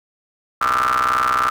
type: ring-modulated tone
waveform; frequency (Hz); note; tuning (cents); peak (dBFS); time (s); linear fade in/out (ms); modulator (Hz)
35% pulse; 63; B1; +35; -11; 0.61-1.5; 5; 1270
effects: none